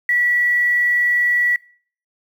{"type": "tone with quantisation", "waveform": "sine", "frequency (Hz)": 1945, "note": "B6", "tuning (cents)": -27, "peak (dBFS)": -14, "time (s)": [0.09, 1.56], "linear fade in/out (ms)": 2, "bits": 7, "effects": ["noise-tail reverb RT60 0.5 s tail -23 dB re dry"]}